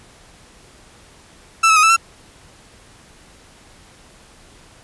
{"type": "tone with pitch steps", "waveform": "30% pulse", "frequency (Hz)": [1326, 1298, 1248, 1318, 1349], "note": ["E6", "E6", "D#6", "E6", "E6"], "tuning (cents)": [10, -27, 5, -1, 40], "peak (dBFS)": -7, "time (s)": [1.63, 1.965], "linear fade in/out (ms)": 10, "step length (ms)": 67, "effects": ["pink hiss -47 dBFS RMS until 4.83 s", "resampled to 24000 Hz"]}